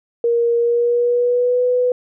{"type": "tone with pitch glide", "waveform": "sine", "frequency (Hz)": [470, 496.5], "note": ["A#4", "B4"], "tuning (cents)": [14, 9], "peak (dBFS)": -13, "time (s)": [0.24, 1.92], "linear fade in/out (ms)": 2, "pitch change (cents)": 95, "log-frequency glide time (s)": [0.57, 1.63], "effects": []}